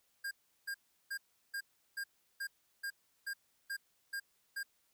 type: tone bursts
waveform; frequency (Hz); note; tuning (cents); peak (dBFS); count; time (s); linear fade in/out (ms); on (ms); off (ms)
square; 1610; G6; +46; -38; 11; 0.24-4.632; 10; 72; 360
effects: white hiss -75 dBFS RMS until 4.93 s